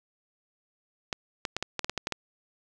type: clicks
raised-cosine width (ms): 0.2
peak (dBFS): -12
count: 10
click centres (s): 1.128 / 1.452 / 1.566 / 1.626 / 1.793 / 1.845 / 1.896 / 1.977 / 2.071 / 2.123
effects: none